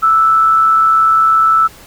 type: tone with amplitude modulation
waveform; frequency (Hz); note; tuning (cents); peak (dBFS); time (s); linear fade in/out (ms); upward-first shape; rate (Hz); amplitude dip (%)
sine; 1318.5; E6; 0; -5; 0.02-1.68; 20; sine; 140; 40
effects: pink hiss -39 dBFS RMS until 1.86 s